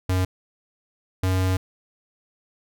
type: tone pair in turn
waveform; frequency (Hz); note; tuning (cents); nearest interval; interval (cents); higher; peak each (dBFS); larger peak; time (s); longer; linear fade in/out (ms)
square; 92.5 / 93.25; F#2 / F#2; 0 / +14; unison; 14; second; -20; neither; 0.09-0.25 / 1.23-1.57; second; 5
effects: none